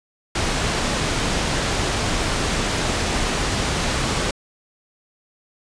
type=low-pass noise; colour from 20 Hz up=pink; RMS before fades=-22 dBFS; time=0.35-4.31 s; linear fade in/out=5 ms; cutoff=7900 Hz; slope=12 dB/octave; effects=resampled to 22050 Hz